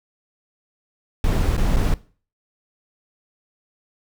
brown noise with dropouts, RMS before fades -18 dBFS, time 1.24-1.94 s, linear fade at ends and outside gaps 1 ms, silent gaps 1.567-1.578 / 1.762-1.768 s, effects noise-tail reverb RT60 0.4 s tail -19 dB re dry

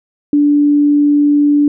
sine tone, 291.4 Hz, D4, 13 cents flat, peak -7 dBFS, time 0.33-1.68 s, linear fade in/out 2 ms, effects none

